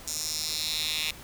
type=tone with high-pass filter sweep; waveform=10% pulse; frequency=155.56 Hz; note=D#3; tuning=in tune; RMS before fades=-31 dBFS; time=0.07-1.11 s; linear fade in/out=5 ms; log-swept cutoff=6400 to 3000 Hz; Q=2.9; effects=pink hiss -46 dBFS RMS until 1.23 s